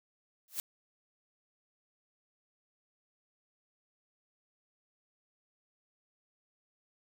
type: noise with exponential growth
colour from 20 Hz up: blue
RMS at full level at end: -31 dBFS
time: 0.48-0.6 s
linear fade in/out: 0 ms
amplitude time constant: 26 ms
effects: none